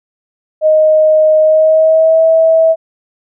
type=tone with pitch glide; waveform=sine; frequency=622.3 to 648.4 Hz; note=D#5 to E5; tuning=0 to -29 cents; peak=-5 dBFS; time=0.61-2.76 s; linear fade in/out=50 ms; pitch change=+71 cents; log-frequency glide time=1.4-2.23 s; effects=none